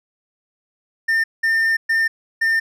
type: tone bursts at uneven times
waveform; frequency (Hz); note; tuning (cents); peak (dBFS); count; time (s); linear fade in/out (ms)
triangle; 1806; A6; +45; -13; 4; 1.08-1.24 / 1.43-1.77 / 1.89-2.08 / 2.41-2.6; 10
effects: none